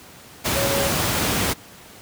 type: tone in noise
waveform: sine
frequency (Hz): 554.4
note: C#5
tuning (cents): 0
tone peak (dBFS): -23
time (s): 0.55-0.9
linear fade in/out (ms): 20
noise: pink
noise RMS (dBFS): -21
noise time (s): 0.44-1.54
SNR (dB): -5
effects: pink hiss -44 dBFS RMS until 2.01 s + high-pass 80 Hz 12 dB/octave